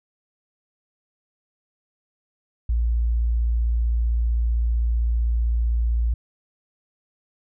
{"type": "tone", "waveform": "sine", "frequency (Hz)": 57.8, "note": "A#1", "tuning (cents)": -14, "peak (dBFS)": -18, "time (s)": [2.69, 6.14], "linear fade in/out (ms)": 5, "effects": []}